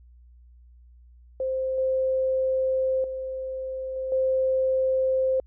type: tone with level steps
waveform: sine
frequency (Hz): 523.3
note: C5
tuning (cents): 0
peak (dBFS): -24 / -21 / -29 / -27 / -20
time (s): 1.4-5.4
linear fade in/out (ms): 2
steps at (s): 1.78 / 3.04 / 3.96 / 4.12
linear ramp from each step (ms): 2
effects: added 60 Hz sine -49 dBFS peak until 5.46 s